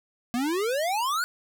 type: exponential sweep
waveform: square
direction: up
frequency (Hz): 231.7 to 1500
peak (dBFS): -25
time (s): 0.34-1.24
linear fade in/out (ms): 0
effects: none